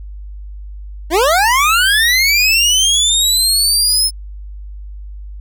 25% pulse linear sweep, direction up, 293.7 to 5250 Hz, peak -6 dBFS, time 1.1-4.11 s, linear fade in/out 50 ms, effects added 50 Hz sine -27 dBFS peak until 5.4 s

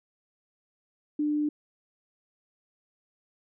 sine tone, 298 Hz, D4, 25 cents sharp, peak -24 dBFS, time 1.19-1.49 s, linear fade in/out 5 ms, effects none

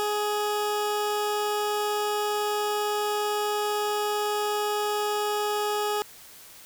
20% pulse tone, 417.8 Hz, G#4, 10 cents sharp, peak -20 dBFS, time 0-6.02 s, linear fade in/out 0 ms, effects white hiss -48 dBFS RMS until 6.65 s

